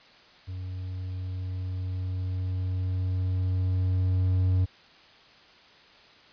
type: tone with level ramp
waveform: triangle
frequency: 92.5 Hz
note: F#2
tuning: in tune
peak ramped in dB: -31 to -18 dBFS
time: 0.47-4.66 s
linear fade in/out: 20 ms
effects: white hiss -54 dBFS RMS until 6.32 s + resampled to 11025 Hz